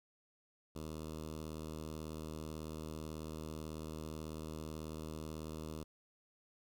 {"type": "tone with notch filter", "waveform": "10% pulse", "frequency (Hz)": 78.2, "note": "D#2", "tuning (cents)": 9, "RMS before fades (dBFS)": -45, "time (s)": [0.75, 5.84], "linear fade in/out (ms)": 10, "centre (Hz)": 1900, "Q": 1.1, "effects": []}